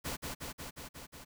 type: noise with echo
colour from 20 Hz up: pink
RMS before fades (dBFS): -38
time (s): 0.04-0.17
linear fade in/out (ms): 20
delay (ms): 180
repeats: 6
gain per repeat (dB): -2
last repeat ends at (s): 1.25
effects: none